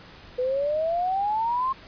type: exponential sweep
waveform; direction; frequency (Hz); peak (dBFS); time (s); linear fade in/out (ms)
sine; up; 493.9 to 1077; -22; 0.38-1.73; 10
effects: pink hiss -47 dBFS RMS until 1.87 s + resampled to 11025 Hz